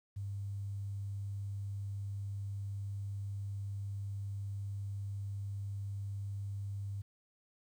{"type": "tone", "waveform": "sine", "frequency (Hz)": 99.7, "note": "G2", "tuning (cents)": 30, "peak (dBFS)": -37, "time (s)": [0.16, 7.02], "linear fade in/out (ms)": 10, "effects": ["11-bit"]}